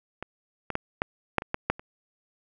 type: clicks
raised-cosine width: 0.5 ms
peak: -19 / -16 / -11 / -9 / -6 / -19 / -11 / -7 / -26 dBFS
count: 9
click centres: 0.226 / 0.703 / 0.754 / 1.019 / 1.383 / 1.421 / 1.544 / 1.7 / 1.795 s
effects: none